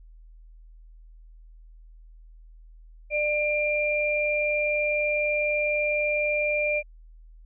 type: tone pair together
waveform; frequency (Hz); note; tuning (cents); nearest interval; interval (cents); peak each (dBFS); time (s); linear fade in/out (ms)
sine; 596 / 2384; D5 / D7; +25 / +25; 2 octaves; 2400; -25; 3.1-6.83; 50
effects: added 40 Hz sine -46 dBFS peak until 7.45 s